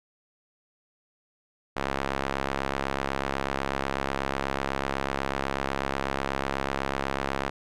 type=tone with band-pass filter; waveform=sawtooth; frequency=68.1 Hz; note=C#2; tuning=30 cents flat; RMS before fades=-30 dBFS; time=1.76-7.5 s; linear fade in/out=10 ms; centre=1200 Hz; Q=0.64; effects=none